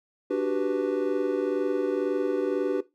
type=chord; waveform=triangle; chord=G major seventh; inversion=second; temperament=equal; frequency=293.7 / 370 / 392 / 493.9 Hz; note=D4 / F#4 / G4 / B4; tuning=0 / 0 / 0 / 0 cents; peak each=-27 dBFS; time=0.3-2.81 s; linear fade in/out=10 ms; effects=noise-tail reverb RT60 0.2 s tail -17 dB re dry